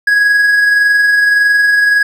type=tone with amplitude modulation; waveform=triangle; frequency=1661.2 Hz; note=G#6; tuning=in tune; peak=-4 dBFS; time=0.07-2.03 s; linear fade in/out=5 ms; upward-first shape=sine; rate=21.7 Hz; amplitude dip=30%; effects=none

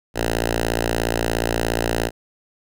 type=tone with notch filter; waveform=5% pulse; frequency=57 Hz; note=A#1; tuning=38 cents flat; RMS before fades=-22 dBFS; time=0.14-2.11 s; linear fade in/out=50 ms; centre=180 Hz; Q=1.3; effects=none

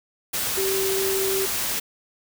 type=tone in noise; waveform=sine; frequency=386.7 Hz; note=G4; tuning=24 cents flat; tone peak=-23 dBFS; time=0.57-1.46 s; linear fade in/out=10 ms; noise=white; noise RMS=-26 dBFS; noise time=0.33-1.8 s; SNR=0 dB; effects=none

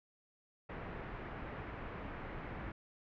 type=low-pass noise; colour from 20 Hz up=pink; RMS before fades=-45 dBFS; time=0.69-2.72 s; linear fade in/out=5 ms; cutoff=2200 Hz; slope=24 dB/octave; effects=none

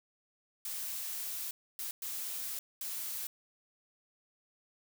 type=noise bursts at uneven times; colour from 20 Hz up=blue; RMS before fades=-39 dBFS; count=4; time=0.65-1.51 / 1.79-1.91 / 2.02-2.59 / 2.81-3.27 s; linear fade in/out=2 ms; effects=none

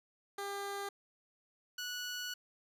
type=tone pair in turn; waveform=15% pulse; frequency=400 / 1471.5 Hz; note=G4 / F#6; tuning=+35 / -10 cents; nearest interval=octave + major seventh; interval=2255 cents; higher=second; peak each=-32 / -32 dBFS; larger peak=neither; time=0.38-0.89 / 1.78-2.34 s; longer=second; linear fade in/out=5 ms; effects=resampled to 32000 Hz

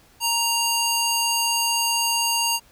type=tone with band-pass filter; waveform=square; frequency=932.3 Hz; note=A#5; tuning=in tune; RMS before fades=-22 dBFS; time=0.2-2.6 s; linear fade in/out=50 ms; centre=7100 Hz; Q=0.57; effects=pink hiss -55 dBFS RMS until 2.71 s

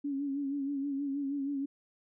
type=tone with vibrato; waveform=sine; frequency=279.5 Hz; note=C#4; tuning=14 cents sharp; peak=-31 dBFS; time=0.04-1.66 s; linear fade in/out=10 ms; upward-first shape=sine; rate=6.3 Hz; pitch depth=53 cents each way; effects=none

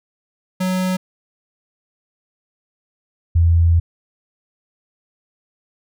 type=tone pair in turn; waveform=square / sine; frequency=185 / 84.04 Hz; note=F#3 / E2; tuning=0 / +34 cents; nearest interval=octave + major second; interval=1366 cents; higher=first; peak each=-18 / -10 dBFS; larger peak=second; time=0.6-0.97 / 3.35-3.8 s; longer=second; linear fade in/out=10 ms; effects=none

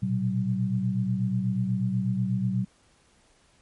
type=tone cluster; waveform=sine; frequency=116.5 / 124.7 / 188.8 Hz; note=A#2 / B2 / F#3; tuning=-1 / +17 / +35 cents; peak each=-29 / -29 / -26 dBFS; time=0.02-2.65 s; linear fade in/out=10 ms; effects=pink hiss -62 dBFS RMS until 3.61 s + MP3 48 kbps

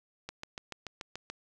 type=click train; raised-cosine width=0.2 ms; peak=-22 dBFS; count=8; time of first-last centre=0.29-1.3 s; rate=6.93 Hz; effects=none

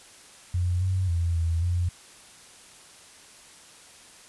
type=tone with pitch steps; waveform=sine; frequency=89 / 93.6 / 85.1 / 83 / 88 Hz; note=F2 / F#2 / F2 / E2 / F2; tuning=+33 / +20 / -44 / +12 / +14 cents; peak=-22 dBFS; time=0.54-1.89 s; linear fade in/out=5 ms; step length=270 ms; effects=white hiss -50 dBFS RMS until 4.28 s + resampled to 24000 Hz

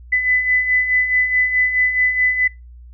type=beating tone pair; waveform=sine; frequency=2000 / 2004.7 Hz; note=B6 / B6; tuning=+21 / +25 cents; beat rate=4.7 Hz; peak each=-22 / -15 dBFS; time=0.12-2.48 s; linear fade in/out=10 ms; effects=noise-tail reverb RT60 0.2 s tail -21 dB re dry + added 60 Hz sine -37 dBFS peak until 2.93 s

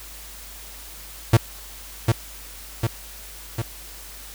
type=tone with echo; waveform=45% pulse; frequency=114.1 Hz; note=A#2; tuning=37 cents flat; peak=-10 dBFS; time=1.33-1.37 s; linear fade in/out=5 ms; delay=750 ms; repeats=3; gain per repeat=-4 dB; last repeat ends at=3.62 s; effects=added 50 Hz sine -43 dBFS peak until 4.34 s + white hiss -41 dBFS RMS until 4.34 s

